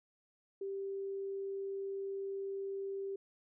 sine tone, 392 Hz, G4, in tune, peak -37 dBFS, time 0.61-3.16 s, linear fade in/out 5 ms, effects none

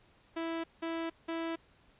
sawtooth tone bursts, 329.6 Hz, E4, in tune, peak -30 dBFS, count 3, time 0.36-1.56 s, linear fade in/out 10 ms, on 280 ms, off 180 ms, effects pink hiss -65 dBFS RMS until 1.99 s + resampled to 8000 Hz

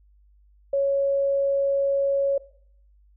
sine tone, 554.4 Hz, C#5, in tune, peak -19 dBFS, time 0.73-2.38 s, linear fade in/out 5 ms, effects noise-tail reverb RT60 0.6 s tail -18 dB re dry + added 50 Hz sine -54 dBFS peak until 3.16 s

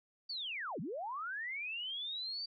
sine linear two-way sweep, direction down then up, 4671 to 135.3 to 4671 Hz, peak -38 dBFS, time 0.29-2.46 s, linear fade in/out 10 ms, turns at 0.8 s, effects none

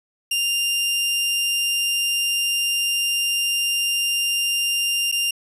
sawtooth tone with dropouts, 2794 Hz, F7, in tune, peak -16 dBFS, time 0.31-5.31 s, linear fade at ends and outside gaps 5 ms, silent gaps 5.116-5.123 s, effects resampled to 32000 Hz

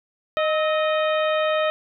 harmonic tone with a mistuned harmonic, 619 Hz, D#5, 9 cents flat, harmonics 1 / 2 / 3 / 4 / 5 / 6, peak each -20 / -26 / -30 / -32 / -34 / -36 dBFS, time 0.37-1.7 s, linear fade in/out 0 ms, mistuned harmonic 2, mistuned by +60 cents, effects none

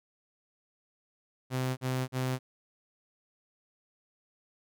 sawtooth tone bursts, 129 Hz, C3, 24 cents flat, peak -25 dBFS, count 3, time 1.5-2.39 s, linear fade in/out 50 ms, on 270 ms, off 40 ms, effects none

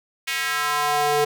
square tone with high-pass filter sweep, 147.3 Hz, D3, 6 cents sharp, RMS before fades -22 dBFS, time 0.27-1.25 s, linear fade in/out 10 ms, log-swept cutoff 2300 to 470 Hz, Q 2.1, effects none

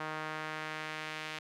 sawtooth tone with band-pass filter sweep, 155.56 Hz, D#3, in tune, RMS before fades -40 dBFS, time 0-1.39 s, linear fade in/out 5 ms, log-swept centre 1300 to 2600 Hz, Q 1.2, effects none

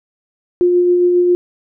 sine tone with tremolo, 354.8 Hz, F4, 27 cents sharp, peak -8 dBFS, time 0.61-1.35 s, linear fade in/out 0 ms, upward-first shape sine, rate 7.4 Hz, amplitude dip 25%, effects none

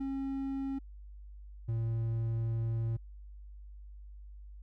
triangle tone pair in turn, 271.1 / 113.98 Hz, C#4 / A#2, -38 / -38 cents, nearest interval octave + minor third, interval 1500 cents, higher first, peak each -31 / -28 dBFS, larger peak second, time 0-0.79 / 1.68-2.97 s, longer second, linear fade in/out 10 ms, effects added 50 Hz sine -46 dBFS peak until 4.62 s

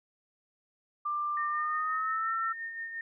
sine tone with pitch glide, 1187 to 1340.1 Hz, D6 to E6, +18 to +28 cents, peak -29 dBFS, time 1.05-2.53 s, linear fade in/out 10 ms, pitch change +210 cents, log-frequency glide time 1.48-2.33 s
sine tone with tremolo, 1828 Hz, A#6, 34 cents flat, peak -34 dBFS, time 1.37-3.01 s, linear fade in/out 2 ms, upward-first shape sine, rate 5.7 Hz, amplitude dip 45%
effects none

